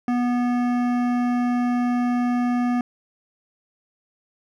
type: tone with hard clipping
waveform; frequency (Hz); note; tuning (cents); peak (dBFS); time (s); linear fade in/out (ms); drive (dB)
sine; 244.3; B3; -19; -21; 0.08-2.81; 2; 14
effects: none